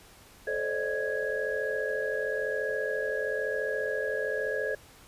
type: tone cluster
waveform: sine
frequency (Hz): 434.9 / 527 / 581 / 622 / 1661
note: A4 / C5 / D5 / D#5 / G#6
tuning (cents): -20 / +12 / -19 / -1 / 0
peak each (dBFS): -33 / -34 / -36 / -39 / -33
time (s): 0.47-4.75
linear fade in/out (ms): 5
effects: pink hiss -54 dBFS RMS until 5.07 s + resampled to 32000 Hz